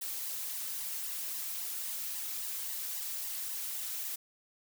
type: noise with flanger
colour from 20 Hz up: blue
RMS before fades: -38 dBFS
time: 0.01-4.16 s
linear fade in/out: 10 ms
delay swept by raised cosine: 1 to 3.9 ms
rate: 3.7 Hz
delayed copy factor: +0.75
effects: none

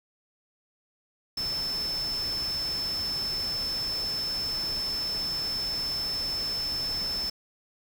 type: tone in noise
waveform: sine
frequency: 5274 Hz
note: E8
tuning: in tune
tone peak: -28 dBFS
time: 1.37-7.3 s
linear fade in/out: 5 ms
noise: pink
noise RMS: -40 dBFS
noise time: 1.37-7.3 s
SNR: +9 dB
effects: none

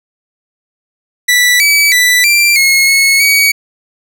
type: tone with pitch steps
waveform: sawtooth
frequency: 1967 / 2292 / 1978 / 2361 / 2169 / 2190 / 2257 Hz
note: B6 / D7 / B6 / D7 / C#7 / C#7 / C#7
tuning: -7 / -43 / +2 / +9 / -38 / -22 / +31 cents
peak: -3 dBFS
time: 1.28-3.52 s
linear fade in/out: 10 ms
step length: 320 ms
effects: none

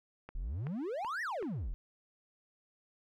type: click train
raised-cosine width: 0.5 ms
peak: -31 dBFS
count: 4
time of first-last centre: 0.29-1.426 s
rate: 2.64 Hz
type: exponential two-way sweep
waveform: triangle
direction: up then down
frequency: 32.7 to 1975.5 to 32.7 Hz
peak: -33 dBFS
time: 0.35-1.74 s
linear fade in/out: 0 ms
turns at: 1.22 s
effects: none

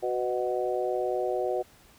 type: harmonic tone with a mistuned harmonic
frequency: 123.47 Hz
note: B2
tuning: in tune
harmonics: 3 / 4 / 5 / 6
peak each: -30 / -31 / -32 / -33 dBFS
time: 0.02-1.63 s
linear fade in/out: 20 ms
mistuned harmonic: 4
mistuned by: +19 cents
effects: pink hiss -57 dBFS RMS until 1.98 s

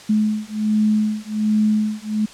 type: beating tone pair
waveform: sine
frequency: 213.2 / 214.5 Hz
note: G#3 / A3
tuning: +46 / -44 cents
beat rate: 1.3 Hz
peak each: -19 dBFS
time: 0.09-2.26 s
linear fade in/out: 10 ms
effects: white hiss -41 dBFS RMS until 2.33 s + low-pass 7000 Hz 12 dB/octave

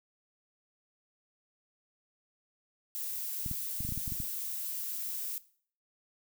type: noise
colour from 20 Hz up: violet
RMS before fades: -37 dBFS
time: 2.95-5.38 s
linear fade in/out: 0 ms
type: clicks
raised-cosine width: 5 ms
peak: -26 dBFS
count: 10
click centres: 3.462 / 3.513 / 3.806 / 3.85 / 3.89 / 3.923 / 3.976 / 4.078 / 4.121 / 4.202 s
effects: noise-tail reverb RT60 0.5 s tail -18 dB re dry

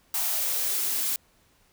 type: noise with high-pass filter sweep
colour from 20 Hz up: blue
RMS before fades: -27 dBFS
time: 0.14-1.16 s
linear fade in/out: 2 ms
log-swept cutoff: 840 to 210 Hz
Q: 3.6
effects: pink hiss -63 dBFS RMS until 1.72 s

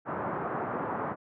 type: band-pass noise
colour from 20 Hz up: white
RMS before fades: -33 dBFS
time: 0.05-1.16 s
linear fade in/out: 50 ms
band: 110 to 1300 Hz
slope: 24 dB/octave
effects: low-pass 2000 Hz 12 dB/octave

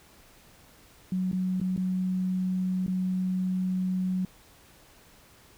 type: tone with dropouts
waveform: sine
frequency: 185 Hz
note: F#3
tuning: in tune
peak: -25 dBFS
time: 1.12-4.25 s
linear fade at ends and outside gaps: 2 ms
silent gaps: 1.315-1.329 / 1.601-1.613 / 1.764-1.776 / 2.864-2.879 s
effects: pink hiss -56 dBFS RMS until 5.57 s

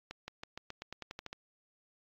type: accelerating click train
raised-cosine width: 0.2 ms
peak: -24 dBFS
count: 12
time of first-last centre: 0.11-1.33 s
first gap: 170 ms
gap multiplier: 0.91
effects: low-pass 5000 Hz 12 dB/octave + AAC 48 kbps

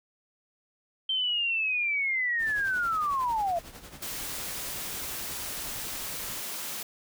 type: linear sweep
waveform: sine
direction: down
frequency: 3136 to 659.3 Hz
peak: -25 dBFS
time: 1.09-3.59 s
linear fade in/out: 5 ms
type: noise with tremolo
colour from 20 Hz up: pink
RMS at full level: -44 dBFS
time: 2.38-6.42 s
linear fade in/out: 50 ms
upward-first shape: sine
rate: 11 Hz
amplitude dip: 60%
type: high-pass noise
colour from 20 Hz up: white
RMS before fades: -36 dBFS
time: 4.02-6.83 s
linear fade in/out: 5 ms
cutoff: 140 Hz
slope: 24 dB/octave
effects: none

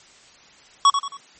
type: tone with echo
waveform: square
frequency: 1117 Hz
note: C#6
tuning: 13 cents sharp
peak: -11 dBFS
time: 0.85-0.9 s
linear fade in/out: 2 ms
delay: 90 ms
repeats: 3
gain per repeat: -8 dB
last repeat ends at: 1.17 s
effects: white hiss -50 dBFS RMS until 1.39 s + MP3 32 kbps

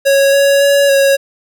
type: tone with pitch steps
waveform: square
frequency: 552 / 558 / 563 / 551 Hz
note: C#5 / C#5 / C#5 / C#5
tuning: -7 / +11 / +27 / -11 cents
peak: -8 dBFS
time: 0.05-1.17 s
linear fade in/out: 20 ms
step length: 280 ms
effects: none

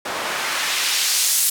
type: noise with band-pass filter sweep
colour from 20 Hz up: white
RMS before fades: -21 dBFS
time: 0.05-1.5 s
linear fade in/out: 5 ms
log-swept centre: 610 to 10000 Hz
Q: 0.74
effects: none

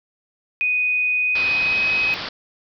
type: tone with pitch glide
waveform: sine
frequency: 2489 to 2533 Hz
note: D#7 to D#7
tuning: 0 to +30 cents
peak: -17 dBFS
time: 0.61-2.14 s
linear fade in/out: 0 ms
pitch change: +30 cents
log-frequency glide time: 1.22-1.85 s
type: low-pass noise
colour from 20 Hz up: white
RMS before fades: -30 dBFS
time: 1.35-2.29 s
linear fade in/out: 5 ms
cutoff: 5100 Hz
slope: 96 dB/octave
effects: none

